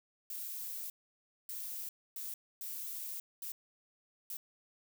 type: noise bursts at uneven times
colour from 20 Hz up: violet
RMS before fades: -42 dBFS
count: 6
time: 0.3-0.9 / 1.49-1.89 / 2.16-2.34 / 2.61-3.2 / 3.42-3.52 / 4.3-4.37 s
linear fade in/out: 2 ms
effects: none